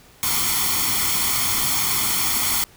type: noise with comb filter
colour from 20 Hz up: white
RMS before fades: -21 dBFS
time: 0.23-2.64 s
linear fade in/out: 0 ms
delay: 0.91 ms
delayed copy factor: +0.7
effects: pink hiss -50 dBFS RMS until 2.76 s